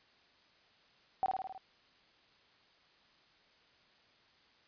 sine tone with echo, 762 Hz, G5, 49 cents flat, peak -27 dBFS, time 1.23-1.26 s, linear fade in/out 0 ms, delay 53 ms, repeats 6, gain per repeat -3 dB, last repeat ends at 1.578 s, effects white hiss -66 dBFS RMS until 4.67 s + resampled to 11025 Hz

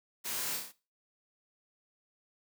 white noise with echo, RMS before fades -38 dBFS, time 0.24-0.58 s, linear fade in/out 20 ms, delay 29 ms, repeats 5, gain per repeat -3 dB, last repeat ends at 0.725 s, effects noise-tail reverb RT60 0.3 s tail -17 dB re dry + high-pass 150 Hz 12 dB/octave

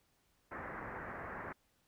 white low-pass noise, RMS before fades -45 dBFS, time 0.51-1.53 s, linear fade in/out 10 ms, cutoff 1900 Hz, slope 48 dB/octave, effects pink hiss -75 dBFS RMS until 1.87 s

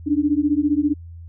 sine beating tone pair, 286.8 / 301.8 Hz, D4 / D4, -41 / +47 cents, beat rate 15 Hz, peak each -19 dBFS, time 0.06-0.94 s, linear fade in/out 20 ms, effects added 84 Hz sine -35 dBFS peak until 1.28 s

